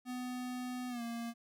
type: tone with pitch glide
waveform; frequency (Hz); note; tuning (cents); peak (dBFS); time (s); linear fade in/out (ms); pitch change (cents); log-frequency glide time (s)
square; 250 to 233.3; B3 to A#3; +21 to +2; -39; 0.05-1.34; 50; -119; 0.89-1.02
effects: none